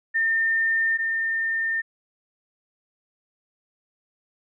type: tone pair in turn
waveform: sine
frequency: 1810 / 1810 Hz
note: A6 / A6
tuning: +48 / +48 cents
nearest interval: unison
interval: 0 cents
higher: neither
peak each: -19 / -22 dBFS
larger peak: first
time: 0.14-0.98 / 0.98-1.82 s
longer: neither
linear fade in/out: 20 ms
effects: none